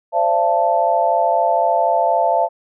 sine chord, D minor seventh, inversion third, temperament equal with one note detuned, 523.3 / 587.3 / 680.5 / 880 Hz, C5 / D5 / F5 / A5, 0 / 0 / -45 / 0 cents, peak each -22 / -22 / -16 / -18 dBFS, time 0.12-2.49 s, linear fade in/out 50 ms, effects none

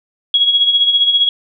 sine tone with tremolo, 3322 Hz, G#7, in tune, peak -7 dBFS, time 0.34-1.29 s, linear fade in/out 2 ms, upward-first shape sine, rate 15 Hz, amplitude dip 60%, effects none

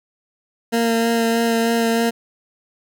20% pulse tone with vibrato, 230.1 Hz, A#3, 22 cents flat, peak -11 dBFS, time 0.72-2.11 s, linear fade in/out 20 ms, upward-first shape sine, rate 3.2 Hz, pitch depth 14 cents each way, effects none

